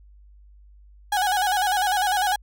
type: tone with vibrato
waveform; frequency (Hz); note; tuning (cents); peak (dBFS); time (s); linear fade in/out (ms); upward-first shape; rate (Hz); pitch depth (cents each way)
35% pulse; 784; G5; 0; -18; 1.12-2.36; 5; square; 10; 92
effects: added 50 Hz sine -47 dBFS peak until 2.42 s